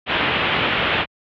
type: low-pass noise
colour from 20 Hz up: white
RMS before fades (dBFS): -20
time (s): 0.06-1.06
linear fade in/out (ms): 50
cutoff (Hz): 3300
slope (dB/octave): 48
effects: high-pass 60 Hz 12 dB/octave